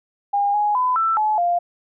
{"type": "tone with pitch steps", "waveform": "sine", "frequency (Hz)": [809, 833, 1006, 1330, 856, 698], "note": ["G#5", "G#5", "B5", "E6", "A5", "F5"], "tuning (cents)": [-46, 5, 32, 15, -48, -1], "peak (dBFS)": -16, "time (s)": [0.33, 1.59], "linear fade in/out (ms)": 10, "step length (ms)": 210, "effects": []}